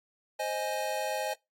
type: chord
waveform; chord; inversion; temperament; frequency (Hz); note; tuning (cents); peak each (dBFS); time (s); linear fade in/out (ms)
square; Ab major; first; equal; 523.3 / 622.3 / 830.6; C5 / Eb5 / Ab5; 0 / 0 / 0; -37 / -35 / -35; 0.39-1.34; 10
effects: noise-tail reverb RT60 0.2 s tail -23 dB re dry + AAC 48 kbps